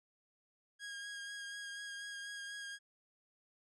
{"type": "tone with vibrato", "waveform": "sawtooth", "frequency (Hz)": 1634, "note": "G#6", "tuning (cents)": -29, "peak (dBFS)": -40, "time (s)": [0.79, 2.79], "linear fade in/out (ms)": 50, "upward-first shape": "sine", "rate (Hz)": 4.1, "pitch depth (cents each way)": 18, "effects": ["resampled to 22050 Hz"]}